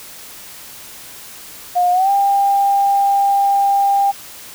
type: tone with pitch glide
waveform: sine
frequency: 714 to 796.8 Hz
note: F5 to G5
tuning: +38 to +28 cents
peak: -11 dBFS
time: 1.75-4.12 s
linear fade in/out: 20 ms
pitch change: +190 cents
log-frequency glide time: 1.92-2.1 s
effects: white hiss -36 dBFS RMS until 4.54 s